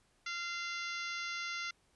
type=harmonic tone with a mistuned harmonic; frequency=691 Hz; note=F5; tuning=19 cents flat; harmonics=2 / 3 / 4 / 5 / 6 / 7 / 8 / 9; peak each=-42 / -41 / -47 / -48 / -50 / -49 / -52 / -52 dBFS; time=0.26-1.71 s; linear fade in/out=5 ms; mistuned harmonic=7; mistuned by=-27 cents; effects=pink hiss -72 dBFS RMS until 1.95 s + resampled to 24000 Hz